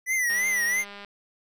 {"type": "tone with vibrato", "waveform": "square", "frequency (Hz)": 1975.5, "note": "B6", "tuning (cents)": 0, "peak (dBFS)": -23, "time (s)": [0.06, 0.85], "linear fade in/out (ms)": 50, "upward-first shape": "triangle", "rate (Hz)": 3, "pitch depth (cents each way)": 120}
{"type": "click train", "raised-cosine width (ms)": 0.3, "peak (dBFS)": -26, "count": 152, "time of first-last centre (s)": [0.3, 1.048], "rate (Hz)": 202}
{"effects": []}